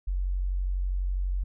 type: tone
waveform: sine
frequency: 46.08 Hz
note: F#1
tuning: 6 cents flat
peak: -25 dBFS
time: 0.07-1.44 s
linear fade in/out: 10 ms
effects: none